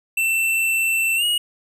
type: tone with pitch glide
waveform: square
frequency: 2679 to 2888 Hz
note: E7 to F#7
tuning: +27 to -43 cents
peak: -18 dBFS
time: 0.17-1.38 s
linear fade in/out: 5 ms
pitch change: +130 cents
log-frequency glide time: 1.16-1.24 s
effects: none